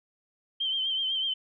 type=tone with vibrato; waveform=sine; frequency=3126 Hz; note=G7; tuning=6 cents flat; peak=-26 dBFS; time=0.6-1.34 s; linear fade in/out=10 ms; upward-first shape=triangle; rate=8 Hz; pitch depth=56 cents each way; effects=none